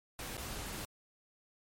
pink noise with dropouts, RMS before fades -42 dBFS, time 0.19-0.85 s, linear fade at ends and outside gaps 1 ms, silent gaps 0.369-0.377 s, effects MP3 64 kbps

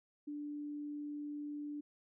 sine tone, 293.7 Hz, D4, in tune, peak -40 dBFS, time 0.27-1.81 s, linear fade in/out 10 ms, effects none

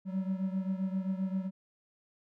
triangle beating tone pair, 187.7 / 195.3 Hz, F#3 / G3, +25 / -6 cents, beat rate 7.6 Hz, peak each -30 / -34 dBFS, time 0.05-1.51 s, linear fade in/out 50 ms, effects none

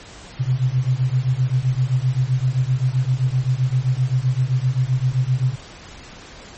sine beating tone pair, 124.7 / 132.4 Hz, B2 / C3, +17 / +21 cents, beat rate 7.7 Hz, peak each -19 dBFS, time 0.39-5.56 s, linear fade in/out 20 ms, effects pink hiss -40 dBFS RMS until 6.57 s + MP3 32 kbps

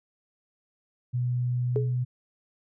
sine tone with pitch glide, 123.47 to 124.83 Hz, B2 to B2, 0 to +19 cents, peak -24 dBFS, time 1.13-2.05 s, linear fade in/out 20 ms, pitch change +19 cents, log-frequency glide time 1.76-1.83 s
sine tone with exponential decay, 423.1 Hz, G#4, 32 cents sharp, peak -21 dBFS, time 1.76-1.96 s, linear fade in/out 0 ms, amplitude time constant 42 ms
effects none

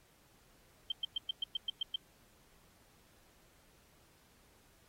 sine tone bursts, 3136 Hz, G7, in tune, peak -31 dBFS, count 9, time 0.9-1.96 s, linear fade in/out 5 ms, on 20 ms, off 110 ms, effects pink hiss -67 dBFS RMS until 4.88 s + AAC 48 kbps

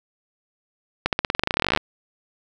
accelerating click train, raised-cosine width 0.3 ms, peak -3 dBFS, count 23, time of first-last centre 1.06-1.774 s, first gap 68 ms, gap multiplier 0.92, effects none

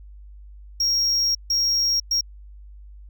triangle tone bursts at uneven times, 5588 Hz, F8, in tune, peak -17 dBFS, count 3, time 0.8-1.35 / 1.5-2 / 2.11-2.21 s, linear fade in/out 5 ms, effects added 50 Hz sine -40 dBFS peak until 3.09 s

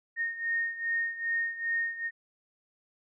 sine beating tone pair, 1845 / 1847.5 Hz, A#6 / A#6, -18 / -16 cents, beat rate 2.5 Hz, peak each -30 / -34 dBFS, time 0.16-2.11 s, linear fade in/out 50 ms, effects none

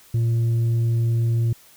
sine tone with tanh clipping, 115.8 Hz, A#2, 11 cents flat, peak -18 dBFS, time 0.14-1.53 s, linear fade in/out 5 ms, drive 3 dB, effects white hiss -51 dBFS RMS until 1.76 s

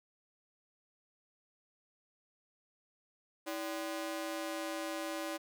sawtooth ring-modulated tone, 450.1 Hz, A4, 39 cents sharp, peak -30 dBFS, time 3.46-5.38 s, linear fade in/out 20 ms, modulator 127 Hz, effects none

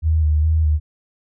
sine tone with vibrato, 77.78 Hz, D#2, in tune, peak -13 dBFS, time 0.02-0.8 s, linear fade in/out 50 ms, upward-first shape square, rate 2.4 Hz, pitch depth 35 cents each way, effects none

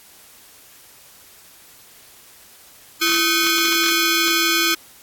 10% pulse ring-modulated tone, 932.3 Hz, A#5, in tune, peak -4 dBFS, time 3.01-4.75 s, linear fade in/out 10 ms, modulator 597 Hz, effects white hiss -47 dBFS RMS until 5.02 s + AAC 64 kbps

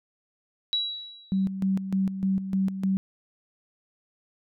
sine tone with exponential decay, 3899 Hz, B7, 23 cents flat, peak -21 dBFS, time 0.73-1.47 s, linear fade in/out 0 ms, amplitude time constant 160 ms
sine tone with tremolo, 191.9 Hz, G3, 37 cents flat, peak -21 dBFS, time 1.32-2.97 s, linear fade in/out 0 ms, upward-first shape square, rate 3.3 Hz, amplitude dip 65%
effects none

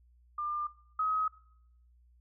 sine tone pair in turn, 1198 / 1269.2 Hz, D6 / D#6, +34 / +34 cents, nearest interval minor second, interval 100 cents, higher second, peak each -32 / -27 dBFS, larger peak second, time 0.38-0.67 / 0.99-1.28 s, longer neither, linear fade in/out 5 ms, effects noise-tail reverb RT60 0.7 s tail -20 dB re dry + added 60 Hz sine -60 dBFS peak until 2.2 s

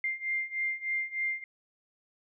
sine beating tone pair, 2100 / 2103.3 Hz, C7 / C7, +6 / +8 cents, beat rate 3.3 Hz, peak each -34 / -32 dBFS, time 0.04-1.44 s, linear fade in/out 2 ms, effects none

